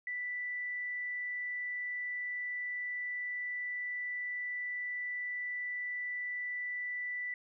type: tone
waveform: sine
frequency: 1975.5 Hz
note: B6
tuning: in tune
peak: -35 dBFS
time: 0.07-7.34 s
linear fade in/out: 2 ms
effects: none